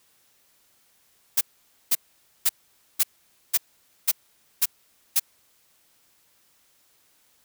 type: noise bursts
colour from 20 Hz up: blue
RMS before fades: -19 dBFS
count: 8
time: 1.37-5.198 s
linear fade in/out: 10 ms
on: 41 ms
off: 500 ms
effects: white hiss -63 dBFS RMS until 7.44 s